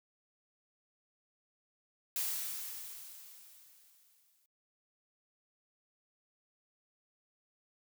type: noise with exponential decay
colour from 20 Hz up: blue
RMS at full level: -34 dBFS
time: 2.16-4.46 s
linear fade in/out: 2 ms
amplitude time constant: 500 ms
effects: noise-tail reverb RT60 0.1 s tail -24 dB re dry